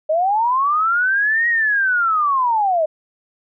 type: linear two-way sweep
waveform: sine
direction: up then down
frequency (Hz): 603 to 1901 to 603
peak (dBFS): -14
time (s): 0.09-2.86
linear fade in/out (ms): 10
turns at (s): 1.48
effects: none